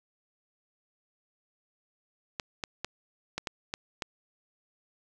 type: clicks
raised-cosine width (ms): 0.2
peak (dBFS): -15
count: 7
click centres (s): 2.398 / 2.638 / 2.846 / 3.38 / 3.472 / 3.739 / 4.022
effects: none